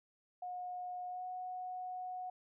sine tone with pitch glide, 723 to 733.9 Hz, F#5 to F#5, -40 to -14 cents, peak -40 dBFS, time 0.42-2.3 s, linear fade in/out 5 ms, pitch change +26 cents, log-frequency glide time 1.08-1.24 s, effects none

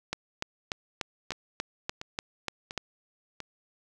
two click trains, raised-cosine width 0.2 ms, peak -13 / -20 dBFS, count 10 / 4, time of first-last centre 0.13-2.777 / 1.32-3.403 s, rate 3.4 / 1.44 Hz, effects none

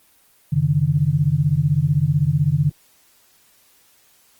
sine tone cluster, 90.9 / 138.3 / 154.1 Hz, F#2 / C#3 / D#3, -30 / -4 / -16 cents, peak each -27 / -18 / -18 dBFS, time 0.52-2.7 s, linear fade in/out 10 ms, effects white hiss -56 dBFS RMS until 4.39 s + Opus 24 kbps

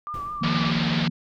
sine tone with vibrato, 1181 Hz, D6, 9 cents sharp, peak -29 dBFS, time 0.07-0.71 s, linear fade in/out 0 ms, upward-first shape triangle, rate 4.8 Hz, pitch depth 50 cents each way
brown noise with exponential decay, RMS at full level -33 dBFS, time 0.14-0.79 s, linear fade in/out 1 ms, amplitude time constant 140 ms
sine chord, Eb suspended second, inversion none, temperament just, 155.56 / 175.01 / 233.3 Hz, Eb3 / F3 / Bb3, 0 / +4 / +2 cents, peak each -26 / -26 / -26 dBFS, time 0.41-1.1 s, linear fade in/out 10 ms
white low-pass noise, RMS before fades -29 dBFS, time 0.43-1.08 s, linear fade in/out 5 ms, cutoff 4500 Hz, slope 48 dB/octave
effects none

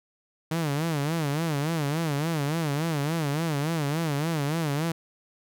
sawtooth tone with vibrato, 153.4 Hz, D#3, 24 cents flat, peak -21 dBFS, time 0.51-4.92 s, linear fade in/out 5 ms, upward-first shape sine, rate 3.5 Hz, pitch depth 160 cents each way, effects none

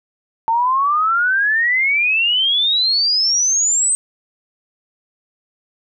sine exponential sweep, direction up, 892 to 8330 Hz, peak -13 dBFS, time 0.48-3.95 s, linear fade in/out 0 ms, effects none

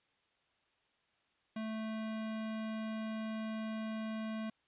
square tone, 219.7 Hz, A3, 2 cents flat, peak -38 dBFS, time 1.56-4.5 s, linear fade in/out 5 ms, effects white hiss -75 dBFS RMS until 4.67 s + resampled to 8000 Hz

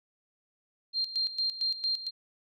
sine tone with tremolo, 4186 Hz, C8, in tune, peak -26 dBFS, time 0.93-2.11 s, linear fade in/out 50 ms, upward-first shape square, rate 4.4 Hz, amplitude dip 75%, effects none

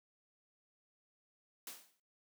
white noise with exponential decay, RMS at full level -44 dBFS, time 1.67-2 s, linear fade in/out 2 ms, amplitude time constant 70 ms, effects noise-tail reverb RT60 0.4 s tail -25 dB re dry + high-pass 200 Hz 12 dB/octave

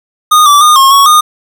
square tone with pitch steps, 1231 / 1161 / 1221 / 1078 / 1113 / 1226 Hz, D#6 / D6 / D#6 / C#6 / C#6 / D#6, -19 / -20 / -33 / -49 / +7 / -26 cents, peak -3 dBFS, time 0.31-1.21 s, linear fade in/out 10 ms, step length 150 ms, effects none

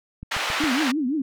click train, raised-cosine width 5 ms, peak -23 dBFS, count 4, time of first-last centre 0.23-0.638 s, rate 7.35 Hz
white band-pass noise, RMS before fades -26 dBFS, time 0.31-0.92 s, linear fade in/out 10 ms, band 710 to 2600 Hz, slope 12 dB/octave
sine tone with vibrato, 278.7 Hz, C#4, 9 cents sharp, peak -21 dBFS, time 0.6-1.22 s, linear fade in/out 5 ms, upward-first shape triangle, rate 5.9 Hz, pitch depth 280 cents each way
effects none

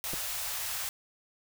white band-stop noise, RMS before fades -35 dBFS, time 0.04-0.89 s, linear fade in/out 0 ms, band 110 to 580 Hz, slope 24 dB/octave
clicks, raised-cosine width 2 ms, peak -27 dBFS, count 2, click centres 0.134 / 0.14 s
effects none

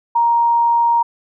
sine tone, 937 Hz, A#5, 9 cents sharp, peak -11 dBFS, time 0.15-1.03 s, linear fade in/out 10 ms, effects none

